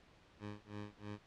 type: tone with tremolo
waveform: 15% pulse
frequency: 103.83 Hz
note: G#2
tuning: in tune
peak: -37 dBFS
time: 0.39-1.19 s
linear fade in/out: 50 ms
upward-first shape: sine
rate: 3.1 Hz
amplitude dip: 100%
effects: pink hiss -65 dBFS RMS until 1.26 s + low-pass 4000 Hz 12 dB/octave